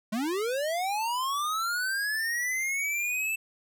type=linear sweep; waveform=square; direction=up; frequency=202.9 to 2657 Hz; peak=-28 dBFS; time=0.12-3.36 s; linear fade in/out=10 ms; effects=none